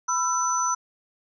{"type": "tone cluster", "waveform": "sine", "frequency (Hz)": [993, 1344, 6000], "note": ["B5", "E6", "F#8"], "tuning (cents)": [9, 33, 23], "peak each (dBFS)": -26, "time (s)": [0.08, 0.75], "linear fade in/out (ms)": 10, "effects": []}